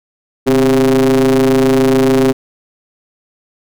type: ring-modulated tone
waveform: square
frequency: 68.5 Hz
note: C#2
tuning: 20 cents flat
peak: -6 dBFS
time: 0.46-2.33 s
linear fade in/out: 20 ms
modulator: 329 Hz
effects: none